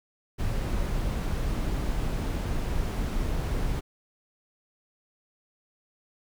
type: noise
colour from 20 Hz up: brown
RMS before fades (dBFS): -28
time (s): 0.38-3.81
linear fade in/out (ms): 20
effects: none